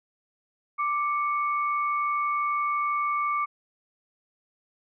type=tone pair together; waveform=sine; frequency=1174.4 / 2217 Hz; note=D6 / C#7; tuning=0 / 0 cents; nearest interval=major seventh; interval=1100 cents; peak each=-24 / -33 dBFS; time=0.78-3.46 s; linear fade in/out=20 ms; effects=none